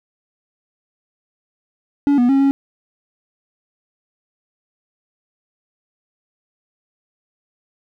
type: tone with pitch steps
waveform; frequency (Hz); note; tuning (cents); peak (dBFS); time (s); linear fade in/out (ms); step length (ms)
triangle; 284.6 / 243.6 / 272.7 / 275.5; C#4 / B3 / C#4 / C#4; +46 / -24 / -28 / -11; -9; 2.07-2.51; 0; 110
effects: none